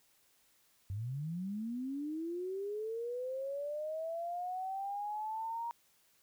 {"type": "linear sweep", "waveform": "sine", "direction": "up", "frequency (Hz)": [92.5, 944], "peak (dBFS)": -36, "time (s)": [0.9, 5.71], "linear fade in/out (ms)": 0, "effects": ["white hiss -70 dBFS RMS until 6.22 s"]}